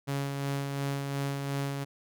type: tone with tremolo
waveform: sawtooth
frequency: 139.5 Hz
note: C#3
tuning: 11 cents sharp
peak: -25 dBFS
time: 0.07-1.85 s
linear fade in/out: 20 ms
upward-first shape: sine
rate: 2.8 Hz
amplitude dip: 35%
effects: none